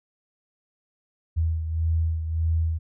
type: beating tone pair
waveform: sine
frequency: 81 / 82.7 Hz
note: E2 / E2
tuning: -30 / +6 cents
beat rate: 1.7 Hz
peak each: -22 / -30 dBFS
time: 1.36-2.79 s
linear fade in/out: 20 ms
effects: none